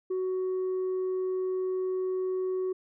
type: tone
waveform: sine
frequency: 372.3 Hz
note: F#4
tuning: 11 cents sharp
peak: -25 dBFS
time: 0.1-2.73 s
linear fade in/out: 10 ms
effects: tanh soft clip ceiling -26 dBFS